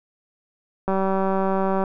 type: click train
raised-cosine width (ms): 1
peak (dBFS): -10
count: 185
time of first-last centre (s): 0.88-1.838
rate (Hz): 192
effects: none